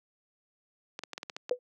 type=clicks; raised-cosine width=0.2 ms; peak=-20 dBFS; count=8; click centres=0.991 / 1.036 / 1.133 / 1.179 / 1.231 / 1.298 / 1.365 / 1.494 s
type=tone with exponential decay; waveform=sine; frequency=496.8 Hz; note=B4; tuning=10 cents sharp; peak=-20 dBFS; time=1.51-1.59 s; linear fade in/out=2 ms; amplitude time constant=16 ms
effects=high-pass 300 Hz 12 dB/octave